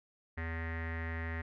square tone with low-pass filter, 82.1 Hz, E2, 6 cents flat, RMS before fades -38 dBFS, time 0.37-1.42 s, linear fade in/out 10 ms, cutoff 1900 Hz, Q 8.6, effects none

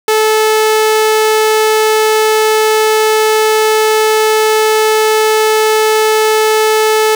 sawtooth tone, 434.6 Hz, A4, 21 cents flat, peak -4 dBFS, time 0.08-7.15 s, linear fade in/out 2 ms, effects none

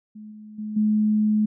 sine tone with level steps, 213.2 Hz, G#3, 46 cents sharp, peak -37 / -39 / -28 / -17 dBFS, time 0.15-1.46 s, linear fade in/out 10 ms, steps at 0.31 / 0.58 / 0.76 s, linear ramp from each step 10 ms, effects none

